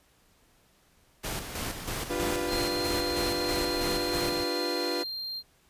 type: noise with tremolo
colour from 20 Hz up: pink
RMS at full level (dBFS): -33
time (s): 1.23-4.45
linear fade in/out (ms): 20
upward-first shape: square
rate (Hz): 3.1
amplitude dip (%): 50
type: chord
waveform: 35% pulse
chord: G dominant seventh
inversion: second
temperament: equal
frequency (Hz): 293.7 / 349.2 / 392 / 493.9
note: D4 / F4 / G4 / B4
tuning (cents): 0 / 0 / 0 / 0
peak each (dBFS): -34 / -31 / -37 / -32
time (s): 2.09-5.04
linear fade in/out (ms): 20
type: tone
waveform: triangle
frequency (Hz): 4186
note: C8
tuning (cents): 0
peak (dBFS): -32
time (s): 2.47-5.43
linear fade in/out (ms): 50
effects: pink hiss -64 dBFS RMS until 5.69 s + resampled to 32000 Hz